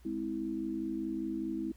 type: chord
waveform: sine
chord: Ab augmented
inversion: none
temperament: just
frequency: 207.7 / 259.6 / 324.5 Hz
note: Ab3 / C4 / E4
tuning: 0 / -13 / -27 cents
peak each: -40 / -39 / -35 dBFS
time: 0.05-1.72 s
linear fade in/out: 5 ms
effects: added 60 Hz sine -55 dBFS peak until 1.76 s + pink hiss -66 dBFS RMS until 1.76 s